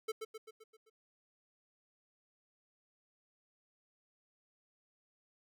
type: tone with echo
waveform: square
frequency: 440 Hz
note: A4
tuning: in tune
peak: -35 dBFS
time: 0.08-0.12 s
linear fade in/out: 10 ms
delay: 130 ms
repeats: 6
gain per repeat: -5 dB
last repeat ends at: 0.9 s
effects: none